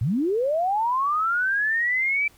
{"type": "linear sweep", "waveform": "sine", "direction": "up", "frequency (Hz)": [95, 2340], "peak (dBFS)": -20, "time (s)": [0.01, 2.28], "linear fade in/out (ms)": 5, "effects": ["pink hiss -56 dBFS RMS until 2.37 s"]}